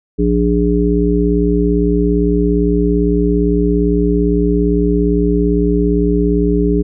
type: harmonic tone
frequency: 58.8 Hz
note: A#1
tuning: 16 cents sharp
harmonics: 1 / 3 / 5 / 7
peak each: -16 / -16 / -16 / -16 dBFS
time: 0.18-6.83 s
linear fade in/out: 20 ms
effects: none